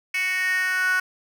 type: tone with high-pass filter sweep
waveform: 10% pulse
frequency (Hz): 370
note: F#4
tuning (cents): 0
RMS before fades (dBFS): -23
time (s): 0.14-1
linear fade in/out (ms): 5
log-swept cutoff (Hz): 2300 to 1400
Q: 6.4
effects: none